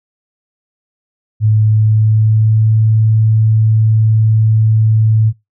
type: tone with pitch glide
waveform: sine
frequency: 108 to 109.89 Hz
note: A2 to A2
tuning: -32 to -2 cents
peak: -7 dBFS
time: 1.4-5.33 s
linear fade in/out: 50 ms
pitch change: +30 cents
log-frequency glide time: 1.61-2.74 s
effects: noise-tail reverb RT60 0.2 s tail -23 dB re dry